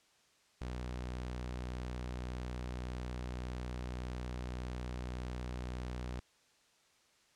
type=tone; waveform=sawtooth; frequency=61.74 Hz; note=B1; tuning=in tune; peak=-35 dBFS; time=0.61-6.2 s; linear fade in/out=5 ms; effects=white hiss -69 dBFS RMS until 7.35 s + low-pass 7000 Hz 12 dB/octave